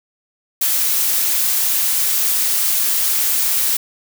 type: noise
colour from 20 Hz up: blue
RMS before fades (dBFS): -17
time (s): 0.61-3.77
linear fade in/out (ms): 5
effects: none